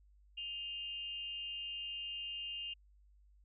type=tone with amplitude modulation; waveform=sine; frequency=2813 Hz; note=F7; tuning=12 cents sharp; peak=-37 dBFS; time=0.37-2.74 s; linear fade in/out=10 ms; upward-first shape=sine; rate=297 Hz; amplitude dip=65%; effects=added 50 Hz sine -62 dBFS peak until 3.44 s